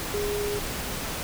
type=tone in noise; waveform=sine; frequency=412.3 Hz; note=G#4; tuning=13 cents flat; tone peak=-27 dBFS; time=0.14-0.59 s; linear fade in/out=0 ms; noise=pink; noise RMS=-32 dBFS; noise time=0-1.23 s; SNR=+2 dB; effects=none